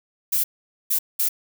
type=noise bursts at uneven times; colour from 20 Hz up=violet; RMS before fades=-21 dBFS; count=3; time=0.32-0.44 / 0.9-0.99 / 1.19-1.29 s; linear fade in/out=10 ms; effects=none